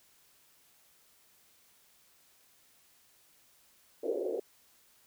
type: band-pass noise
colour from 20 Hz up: white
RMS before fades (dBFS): -34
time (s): 4.03-4.4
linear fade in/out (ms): 5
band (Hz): 340 to 530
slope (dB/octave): 48
effects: white hiss -65 dBFS RMS until 5.06 s